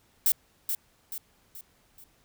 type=noise with echo; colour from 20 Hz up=violet; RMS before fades=-22 dBFS; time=0.26-0.32 s; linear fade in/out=2 ms; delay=430 ms; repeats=4; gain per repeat=-7 dB; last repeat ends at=2.04 s; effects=pink hiss -65 dBFS RMS until 2.24 s